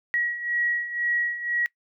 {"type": "beating tone pair", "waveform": "sine", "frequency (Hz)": [1911, 1913], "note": ["A#6", "A#6"], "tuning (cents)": [43, 44], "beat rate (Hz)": 2, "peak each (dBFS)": [-30, -25], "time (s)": [0.14, 1.66], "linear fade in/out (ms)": 0, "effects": ["noise-tail reverb RT60 0.1 s tail -22 dB re dry"]}